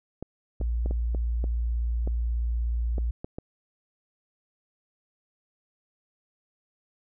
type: clicks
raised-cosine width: 2 ms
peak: -21 dBFS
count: 10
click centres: 0.226 / 0.613 / 0.86 / 0.91 / 1.148 / 1.441 / 2.075 / 2.982 / 3.245 / 3.385 s
type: tone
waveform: sine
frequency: 58.3 Hz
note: A#1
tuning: 1 cent sharp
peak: -24 dBFS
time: 0.6-3.11 s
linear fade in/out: 5 ms
effects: none